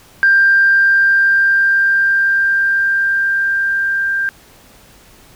sine tone with level ramp, 1587 Hz, G6, 21 cents sharp, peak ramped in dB -6 to -14 dBFS, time 0.23-4.29 s, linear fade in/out 0 ms, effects tanh soft clip ceiling -2 dBFS + pink hiss -45 dBFS RMS until 5.35 s

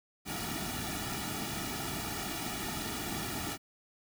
pink noise with comb filter, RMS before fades -37 dBFS, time 0.25-3.58 s, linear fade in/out 50 ms, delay 1.9 ms, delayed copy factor -0.85, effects none

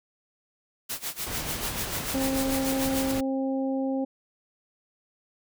white noise with tremolo, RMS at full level -31 dBFS, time 0.89-3.12 s, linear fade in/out 10 ms, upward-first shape sine, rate 6.8 Hz, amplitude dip 90%
pink noise, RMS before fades -34 dBFS, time 1.26-3.21 s, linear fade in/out 10 ms
harmonic tone, 267.2 Hz, C4, 36 cents sharp, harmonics 1 / 2 / 3, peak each -26 / -31 / -38 dBFS, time 2.14-4.05 s, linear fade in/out 10 ms
effects none

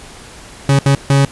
40% pulse tone bursts at uneven times, 138.59 Hz, C#3, in tune, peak -7 dBFS, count 3, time 0.69-0.79 / 0.86-0.95 / 1.1-1.25 s, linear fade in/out 2 ms, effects pink hiss -36 dBFS RMS until 1.31 s + resampled to 24000 Hz

